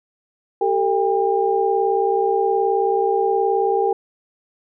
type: tone cluster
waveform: sine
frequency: 389.8 / 448.6 / 800 Hz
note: G4 / A4 / G5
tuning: -10 / +34 / +35 cents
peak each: -20 dBFS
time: 0.61-3.93 s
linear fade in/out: 5 ms
effects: none